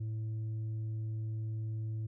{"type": "tone with tanh clipping", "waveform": "sine", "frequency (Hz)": 109.9, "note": "A2", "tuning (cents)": -2, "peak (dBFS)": -35, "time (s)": [0, 2.07], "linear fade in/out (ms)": 10, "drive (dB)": 3, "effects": []}